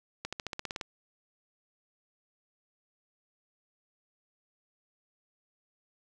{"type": "accelerating click train", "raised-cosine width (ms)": 0.2, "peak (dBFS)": -18, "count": 10, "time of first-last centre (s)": [0.25, 0.812], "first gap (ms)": 76, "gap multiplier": 0.95, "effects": []}